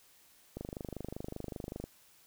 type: click train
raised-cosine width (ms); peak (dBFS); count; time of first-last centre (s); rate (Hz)
2; -26; 33; 0.57-1.84; 25.2
effects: white hiss -63 dBFS RMS until 2.26 s